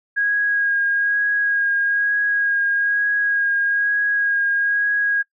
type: tone with vibrato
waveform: sine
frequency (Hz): 1640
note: G#6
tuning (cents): -22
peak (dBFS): -16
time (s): 0.16-5.23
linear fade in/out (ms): 20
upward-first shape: sine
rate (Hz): 1.1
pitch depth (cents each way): 16
effects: noise-tail reverb RT60 0.1 s tail -21 dB re dry